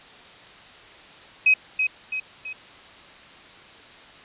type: tone with echo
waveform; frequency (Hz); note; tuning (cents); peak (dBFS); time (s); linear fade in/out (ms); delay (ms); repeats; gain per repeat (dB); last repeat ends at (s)
sine; 2533; D#7; +30; -13; 1.46-1.54; 5; 330; 3; -6; 2.53
effects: white hiss -46 dBFS RMS until 4.24 s + resampled to 8000 Hz